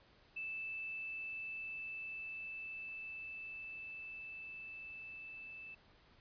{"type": "tone with level ramp", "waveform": "sine", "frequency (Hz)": 2637, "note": "E7", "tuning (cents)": 0, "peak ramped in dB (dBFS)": [-40, -48], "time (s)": [0.36, 5.75], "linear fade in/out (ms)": 10, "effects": ["pink hiss -66 dBFS RMS until 6.2 s", "resampled to 11025 Hz"]}